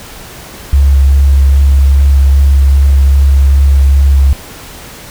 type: tone with vibrato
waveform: sine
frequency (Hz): 68.9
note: C#2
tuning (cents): -10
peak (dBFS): -3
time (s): 0.73-4.33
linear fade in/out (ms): 0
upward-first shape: sine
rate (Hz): 2.5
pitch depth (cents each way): 13
effects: pink hiss -30 dBFS RMS until 5.1 s